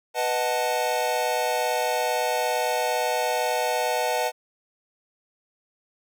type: chord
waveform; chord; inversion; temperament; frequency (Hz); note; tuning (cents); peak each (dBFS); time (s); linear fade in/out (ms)
square; B dominant seventh; none; equal; 493.9 / 622.3 / 740 / 880; B4 / D#5 / F#5 / A5; 0 / 0 / 0 / 0; -29; 0.14-4.32; 50
effects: none